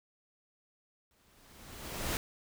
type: noise with exponential growth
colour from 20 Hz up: pink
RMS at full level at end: -32 dBFS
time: 1.11-2.17 s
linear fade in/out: 1 ms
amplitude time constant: 230 ms
effects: none